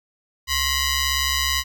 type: ring-modulated tone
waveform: 10% pulse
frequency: 994 Hz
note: B5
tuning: 11 cents sharp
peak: -8 dBFS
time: 0.47-1.64 s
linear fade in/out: 50 ms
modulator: 925 Hz
effects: none